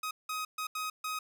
sawtooth tone bursts at uneven times, 1259 Hz, D#6, 20 cents sharp, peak -30 dBFS, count 5, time 0.03-0.11 / 0.29-0.45 / 0.58-0.67 / 0.75-0.9 / 1.04-1.19 s, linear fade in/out 5 ms, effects none

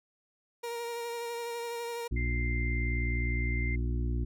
30% pulse tone with vibrato, 470 Hz, A#4, 14 cents sharp, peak -32 dBFS, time 0.63-2.08 s, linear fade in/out 10 ms, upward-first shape sine, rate 12 Hz, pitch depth 19 cents each way
harmonic tone, 59.4 Hz, A#1, 33 cents sharp, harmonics 1 / 2 / 4 / 5 / 6, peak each -29 / -35 / -41 / -43 / -45 dBFS, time 2.11-4.25 s, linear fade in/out 10 ms
sine tone, 2093 Hz, C7, in tune, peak -35 dBFS, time 2.16-3.76 s, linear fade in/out 10 ms
effects none

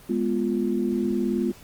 sine chord, F diminished, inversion first, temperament equal, 207.7 / 246.9 / 349.2 Hz, Ab3 / Cb4 / F4, 0 / 0 / 0 cents, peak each -26 dBFS, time 0.09-1.52 s, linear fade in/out 10 ms, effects pink hiss -49 dBFS RMS until 1.63 s + Opus 24 kbps

